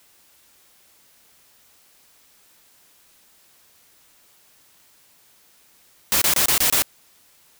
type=noise bursts; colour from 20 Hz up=white; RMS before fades=-18 dBFS; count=6; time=6.12-6.821 s; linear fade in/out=0 ms; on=96 ms; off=25 ms; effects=white hiss -56 dBFS RMS until 7.59 s